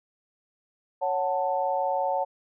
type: chord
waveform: sine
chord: F# minor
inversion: second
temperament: equal with one note detuned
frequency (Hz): 554.4 / 740 / 885.6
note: C#5 / F#5 / A5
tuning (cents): 0 / 0 / +11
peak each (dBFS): -28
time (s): 1.01-2.25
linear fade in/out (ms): 20
effects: none